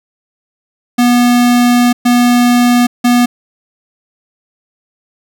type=tone bursts at uneven times; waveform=square; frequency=243.2 Hz; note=B3; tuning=26 cents flat; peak=-7 dBFS; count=3; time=0.98-1.93 / 2.05-2.87 / 3.04-3.26 s; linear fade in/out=10 ms; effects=none